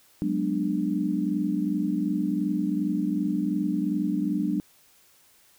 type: chord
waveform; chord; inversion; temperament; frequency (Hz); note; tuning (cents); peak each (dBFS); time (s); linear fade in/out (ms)
sine; G# half-diminished seventh; third; equal with one note detuned; 185 / 207.7 / 246.9 / 297.4; F#3 / G#3 / B3 / D4; 0 / 0 / 0 / +22; -29 / -29 / -32 / -27; 0.22-4.6; 0
effects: white hiss -59 dBFS RMS until 5.58 s